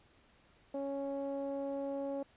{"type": "tone with low-pass filter", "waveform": "sawtooth", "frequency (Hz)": 277.2, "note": "C#4", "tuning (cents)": 0, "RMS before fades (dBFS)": -38, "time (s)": [0.74, 2.23], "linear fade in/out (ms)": 5, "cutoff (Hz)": 640, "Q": 5, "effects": ["pink hiss -66 dBFS RMS until 2.36 s", "resampled to 8000 Hz"]}